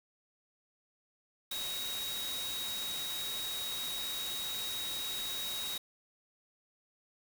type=tone in noise; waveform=sine; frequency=3797 Hz; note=A#7; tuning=31 cents sharp; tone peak=-37 dBFS; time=1.51-5.78 s; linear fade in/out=5 ms; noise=white; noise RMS=-41 dBFS; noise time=1.51-5.78 s; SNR=+1 dB; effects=none